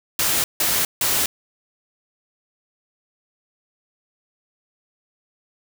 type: noise bursts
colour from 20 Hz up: white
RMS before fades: -20 dBFS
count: 3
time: 0.19-1.26 s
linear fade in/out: 2 ms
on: 250 ms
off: 160 ms
effects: none